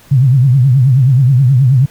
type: tone with vibrato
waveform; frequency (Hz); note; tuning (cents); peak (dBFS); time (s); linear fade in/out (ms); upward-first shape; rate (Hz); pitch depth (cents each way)
sine; 130.6; C3; -3; -5; 0.11-1.86; 10; triangle; 9.4; 180
effects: pink hiss -43 dBFS RMS until 1.9 s